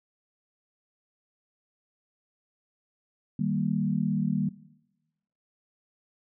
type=chord; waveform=sine; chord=Eb major; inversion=none; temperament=equal; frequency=155.56 / 196 / 233.1 Hz; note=Eb3 / G3 / Bb3; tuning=0 / 0 / 0 cents; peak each=-29 / -28 / -30 dBFS; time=3.39-4.49 s; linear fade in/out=5 ms; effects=noise-tail reverb RT60 1.0 s tail -19 dB re dry